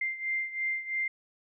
sine beating tone pair, 2093 / 2096 Hz, C7 / C7, 0 / +2 cents, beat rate 3 Hz, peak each -31 / -35 dBFS, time 0.01-1.08 s, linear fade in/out 5 ms, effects none

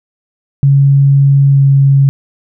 sine tone with pitch glide, 139 to 137.88 Hz, C#3 to C#3, +5 to -9 cents, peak -4 dBFS, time 0.63-2.09 s, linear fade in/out 0 ms, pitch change -14 cents, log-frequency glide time 1.5-1.61 s, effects none

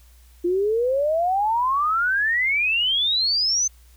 sine exponential sweep, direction up, 341.3 to 6272 Hz, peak -18 dBFS, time 0.44-3.68 s, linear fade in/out 10 ms, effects added 60 Hz sine -48 dBFS peak until 3.96 s + white hiss -58 dBFS RMS until 3.96 s

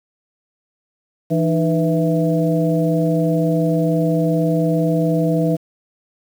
harmonic tone with a mistuned harmonic, 164.81 Hz, E3, in tune, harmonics 1 / 2 / 3 / 4, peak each -17 / -20 / -22 / -23 dBFS, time 1.3-5.57 s, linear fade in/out 20 ms, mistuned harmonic 2, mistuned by -120 cents, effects 7-bit

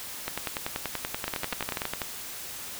two click trains, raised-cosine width 0.3 ms, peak -13 / -13 dBFS, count 10 / 17, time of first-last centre 1.28-2.018 / 0.28-1.818 s, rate 12.2 / 10.4 Hz, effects white hiss -39 dBFS RMS until 2.79 s

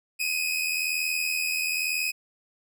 sawtooth tone pair together, 2476 / 2557 Hz, D#7 / D#7, -9 / +47 cents, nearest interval minor second, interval 56 cents, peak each -25 dBFS, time 0.19-2.12 s, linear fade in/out 20 ms, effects none

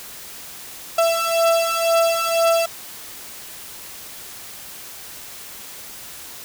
35% pulse beating tone pair, 665 / 667 Hz, E5 / E5, +15 / +20 cents, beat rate 2 Hz, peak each -18 / -17 dBFS, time 0.98-2.66 s, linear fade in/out 5 ms, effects white hiss -37 dBFS RMS until 6.44 s

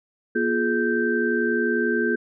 sine tone cluster, 239.9 / 350.8 / 422 / 1562 Hz, A#3 / F4 / G#4 / G6, +50 / +8 / +28 / -7 cents, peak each -25 dBFS, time 0.35-2.16 s, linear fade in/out 10 ms, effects none

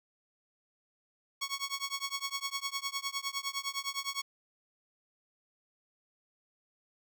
10% pulse tone with tremolo, 1108 Hz, C#6, 1 cent flat, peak -22 dBFS, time 1.41-4.22 s, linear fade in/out 10 ms, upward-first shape triangle, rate 9.8 Hz, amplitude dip 100%, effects none

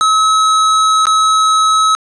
square tone with dropouts, 1286 Hz, E6, 43 cents flat, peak -9 dBFS, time 0.01-1.95 s, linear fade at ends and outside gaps 0 ms, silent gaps 1.055-1.069 s, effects resampled to 22050 Hz + 8-bit

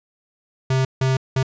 square tone bursts at uneven times, 131.6 Hz, C3, 10 cents sharp, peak -17 dBFS, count 3, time 0.7-0.85 / 1.01-1.17 / 1.36-1.43 s, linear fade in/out 5 ms, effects resampled to 16000 Hz

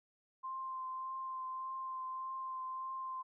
sine tone with vibrato, 1046 Hz, C6, 1 cent flat, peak -39 dBFS, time 0.43-3.23 s, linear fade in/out 20 ms, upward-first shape triangle, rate 1.7 Hz, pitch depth 15 cents each way, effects none

